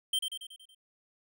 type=tone with echo; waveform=square; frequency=3136 Hz; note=G7; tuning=in tune; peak=-27 dBFS; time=0.13-0.19 s; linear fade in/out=5 ms; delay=93 ms; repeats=6; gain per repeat=-5 dB; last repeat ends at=0.748 s; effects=none